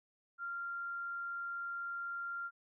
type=tone; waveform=sine; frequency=1388 Hz; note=F6; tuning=11 cents flat; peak=-38 dBFS; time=0.38-2.51 s; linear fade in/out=50 ms; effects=none